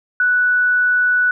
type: tone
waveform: sine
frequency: 1480 Hz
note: F#6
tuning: in tune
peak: -12 dBFS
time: 0.2-1.31 s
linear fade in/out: 2 ms
effects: none